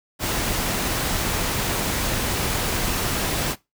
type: noise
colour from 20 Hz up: pink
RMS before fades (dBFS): -24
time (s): 0.19-3.56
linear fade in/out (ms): 50
effects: noise-tail reverb RT60 0.2 s tail -19 dB re dry